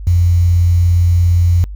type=tone with quantisation; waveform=sine; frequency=87.31 Hz; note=F2; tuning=in tune; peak=-8 dBFS; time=0.07-1.64 s; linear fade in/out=0 ms; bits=6; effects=noise-tail reverb RT60 0.1 s tail -26 dB re dry + added 50 Hz sine -24 dBFS peak until 1.75 s